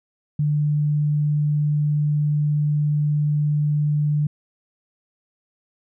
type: tone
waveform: sine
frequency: 148.6 Hz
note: D3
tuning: 21 cents sharp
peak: -17 dBFS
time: 0.39-4.27 s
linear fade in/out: 5 ms
effects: none